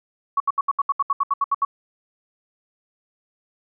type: tone bursts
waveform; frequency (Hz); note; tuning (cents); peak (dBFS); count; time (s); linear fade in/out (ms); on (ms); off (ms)
sine; 1117; C#6; +13; -16; 13; 0.37-1.65; 5; 32; 72
effects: none